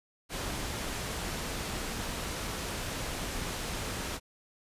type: low-pass noise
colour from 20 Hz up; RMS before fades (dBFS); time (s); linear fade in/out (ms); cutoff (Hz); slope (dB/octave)
pink; -36; 0.29-4.2; 50; 11000; 12
effects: resampled to 32000 Hz